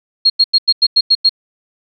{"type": "tone bursts", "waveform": "sine", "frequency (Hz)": 4267, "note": "C8", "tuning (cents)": 33, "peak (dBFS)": -6, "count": 8, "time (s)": [0.25, 1.294], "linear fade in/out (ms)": 10, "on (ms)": 50, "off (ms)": 92, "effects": []}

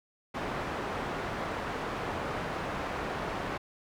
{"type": "low-pass noise", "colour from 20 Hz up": "white", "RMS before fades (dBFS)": -35, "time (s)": [0.34, 3.58], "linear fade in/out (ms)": 10, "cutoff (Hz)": 1200, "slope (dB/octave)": 12, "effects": []}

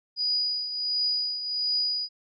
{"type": "tone with tremolo", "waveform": "sine", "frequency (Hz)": 4919, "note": "D#8", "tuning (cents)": -21, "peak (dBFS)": -22, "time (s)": [0.16, 2.09], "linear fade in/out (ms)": 50, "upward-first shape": "triangle", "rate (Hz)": 1.4, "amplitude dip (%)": 65, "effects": []}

